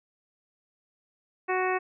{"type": "harmonic tone", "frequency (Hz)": 370.5, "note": "F#4", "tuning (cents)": 2, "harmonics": [1, 2, 3, 4, 5, 6, 7], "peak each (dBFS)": [-28, -30, -32, -37, -33, -38, -37], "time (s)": [1.48, 1.79], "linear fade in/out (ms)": 20, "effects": []}